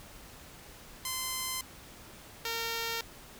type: tone pair in turn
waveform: 5% pulse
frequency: 1035 / 459.3 Hz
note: C6 / A#4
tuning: -19 / -26 cents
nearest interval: octave + major second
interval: 1407 cents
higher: first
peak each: -21 dBFS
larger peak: neither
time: 1.05-1.61 / 2.45-3.01 s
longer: neither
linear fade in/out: 2 ms
effects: pink hiss -51 dBFS RMS until 3.39 s